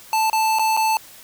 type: tone with dropouts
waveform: square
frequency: 880 Hz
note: A5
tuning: in tune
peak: -17 dBFS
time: 0.13-0.97 s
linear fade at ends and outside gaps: 1 ms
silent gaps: 0.299-0.33 / 0.587-0.594 / 0.767-0.773 s
effects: white hiss -44 dBFS RMS until 1.23 s